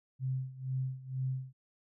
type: tone with tremolo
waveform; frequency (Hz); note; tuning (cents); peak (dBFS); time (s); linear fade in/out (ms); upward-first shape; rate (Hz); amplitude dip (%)
sine; 130.81; C3; 0; -30; 0.19-1.53; 50; sine; 2.1; 85
effects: none